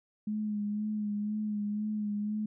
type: tone with vibrato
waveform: sine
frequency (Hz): 210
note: G#3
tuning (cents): +19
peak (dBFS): -30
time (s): 0.27-2.46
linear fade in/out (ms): 5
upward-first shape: sine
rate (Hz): 2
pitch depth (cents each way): 31
effects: none